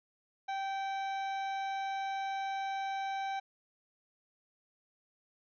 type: harmonic tone with a mistuned harmonic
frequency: 780 Hz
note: G5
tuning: 9 cents flat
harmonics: 1 / 2 / 3 / 4 / 5 / 7 / 8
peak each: -34 / -45 / -47 / -56 / -50 / -62 / -63 dBFS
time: 0.48-3.4 s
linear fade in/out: 10 ms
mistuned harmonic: 3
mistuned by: -20 cents
effects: none